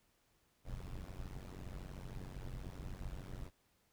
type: noise with amplitude modulation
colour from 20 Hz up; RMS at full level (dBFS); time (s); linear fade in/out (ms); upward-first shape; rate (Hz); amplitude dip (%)
brown; -42; 0.64-3.51; 50; sine; 92.8; 100
effects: pink hiss -75 dBFS RMS until 3.92 s